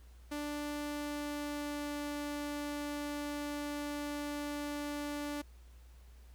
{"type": "tone with pitch glide", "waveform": "sawtooth", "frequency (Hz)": [293.7, 291.8], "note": ["D4", "D4"], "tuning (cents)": [0, -11], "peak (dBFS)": -33, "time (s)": [0.31, 5.42], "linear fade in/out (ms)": 10, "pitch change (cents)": -11, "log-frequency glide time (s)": [0.77, 1.97], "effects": ["added 60 Hz sine -53 dBFS peak until 6.34 s", "pink hiss -67 dBFS RMS until 6.34 s"]}